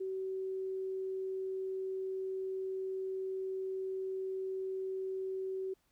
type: tone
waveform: sine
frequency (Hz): 380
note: F#4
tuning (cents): +46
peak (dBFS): -35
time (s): 0-5.74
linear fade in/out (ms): 10
effects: pink hiss -75 dBFS RMS until 5.91 s